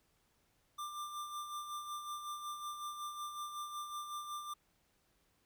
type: tone with tremolo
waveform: square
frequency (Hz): 1188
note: D6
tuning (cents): +20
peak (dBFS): -40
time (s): 0.78-4.54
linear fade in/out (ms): 10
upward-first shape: sine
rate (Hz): 5.4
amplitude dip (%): 50
effects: pink hiss -75 dBFS RMS until 5.45 s